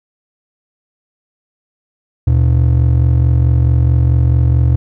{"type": "ring-modulated tone", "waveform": "triangle", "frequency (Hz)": 98.8, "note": "G2", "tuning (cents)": 14, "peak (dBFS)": -3, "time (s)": [2.27, 4.76], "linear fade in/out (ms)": 0, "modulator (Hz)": 22.3, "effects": []}